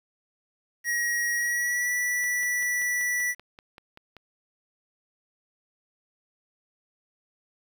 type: tone with pitch glide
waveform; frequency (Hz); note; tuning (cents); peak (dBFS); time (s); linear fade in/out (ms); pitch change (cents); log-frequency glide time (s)
square; 1900 to 1959.1; A#6 to B6; +33 to -14; -25; 0.84-3.35; 50; +53; 1.36-1.92
type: click train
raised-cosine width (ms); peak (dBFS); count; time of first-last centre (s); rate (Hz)
0.3; -30; 11; 2.24-4.167; 5.19
effects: 9-bit